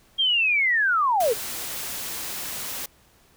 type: linear sweep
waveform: sine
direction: down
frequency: 3249 to 406.2 Hz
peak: -18 dBFS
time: 0.18-1.34 s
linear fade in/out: 20 ms
type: noise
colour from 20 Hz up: white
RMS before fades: -32 dBFS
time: 1.2-2.86 s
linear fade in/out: 5 ms
effects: pink hiss -58 dBFS RMS until 3.36 s